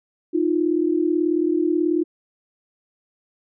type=tone pair together; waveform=sine; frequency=311.1 / 349.5 Hz; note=D#4 / F4; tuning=0 / +1 cents; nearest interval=major second; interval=201 cents; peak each=-20 dBFS; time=0.33-2.04 s; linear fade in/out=20 ms; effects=none